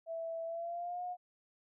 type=tone with pitch glide; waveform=sine; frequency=659.3 to 719 Hz; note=E5 to F#5; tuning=0 to -50 cents; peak=-37 dBFS; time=0.06-1.17 s; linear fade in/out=50 ms; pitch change=+150 cents; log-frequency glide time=0.45-1.03 s; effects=none